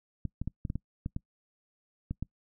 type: clicks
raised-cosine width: 5 ms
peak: -21 dBFS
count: 10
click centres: 0.253 / 0.416 / 0.476 / 0.652 / 0.701 / 0.756 / 1.061 / 1.164 / 2.11 / 2.226 s
effects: noise-tail reverb RT60 0.1 s tail -24 dB re dry